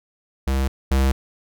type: tone pair in turn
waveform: square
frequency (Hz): 66.8 / 66.8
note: C2 / C2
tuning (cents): +36 / +36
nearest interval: unison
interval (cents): 0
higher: neither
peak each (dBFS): -19 / -16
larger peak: second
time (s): 0.47-0.68 / 0.91-1.12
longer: neither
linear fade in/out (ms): 5
effects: none